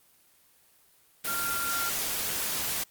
sine tone in noise, 1385 Hz, F6, 15 cents flat, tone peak -31 dBFS, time 1.27-1.9 s, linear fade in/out 10 ms, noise white, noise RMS -31 dBFS, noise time 1.24-2.84 s, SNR -3 dB, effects white hiss -62 dBFS RMS until 2.9 s + Opus 24 kbps

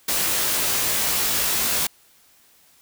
white noise with comb filter, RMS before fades -22 dBFS, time 0.08-1.87 s, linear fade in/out 5 ms, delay 18 ms, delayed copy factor +1, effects white hiss -56 dBFS RMS until 2.81 s

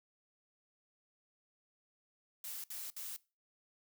blue noise bursts, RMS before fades -44 dBFS, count 3, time 2.44-3.164 s, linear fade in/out 2 ms, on 200 ms, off 62 ms, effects noise-tail reverb RT60 0.3 s tail -21 dB re dry

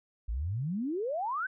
sine exponential sweep, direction up, 50.5 to 1591 Hz, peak -30 dBFS, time 0.28-1.47 s, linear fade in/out 10 ms, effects none

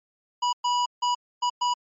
square tone bursts at uneven times, 977 Hz, B5, 19 cents flat, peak -22 dBFS, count 5, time 0.42-0.53 / 0.64-0.86 / 1.02-1.15 / 1.42-1.5 / 1.61-1.74 s, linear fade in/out 10 ms, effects MP3 32 kbps

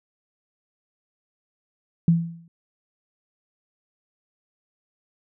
sine tone with exponential decay, 167.5 Hz, E3, 28 cents sharp, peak -11 dBFS, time 2.08-2.48 s, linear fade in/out 2 ms, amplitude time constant 85 ms, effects none

